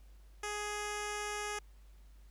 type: tone with low-pass filter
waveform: 10% pulse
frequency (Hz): 416.7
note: G#4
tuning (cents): +6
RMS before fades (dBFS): -39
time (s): 0.43-1.59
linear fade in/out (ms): 5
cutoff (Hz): 8800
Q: 1.8
effects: added 50 Hz sine -54 dBFS peak until 2.3 s + pink hiss -70 dBFS RMS until 2.3 s